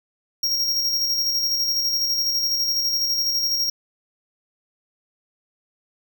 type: tone with tremolo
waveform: square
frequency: 5588 Hz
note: F8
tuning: in tune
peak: -19 dBFS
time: 0.43-3.7 s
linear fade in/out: 5 ms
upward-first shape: square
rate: 12 Hz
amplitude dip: 30%
effects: none